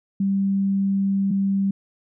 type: tone pair in turn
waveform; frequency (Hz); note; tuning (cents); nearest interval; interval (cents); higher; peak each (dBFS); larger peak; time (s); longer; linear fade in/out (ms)
sine; 196 / 196; G3 / G3; 0 / 0; unison; 0; neither; -18; neither; 0.2-1.31 / 1.31-1.71; first; 5
effects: none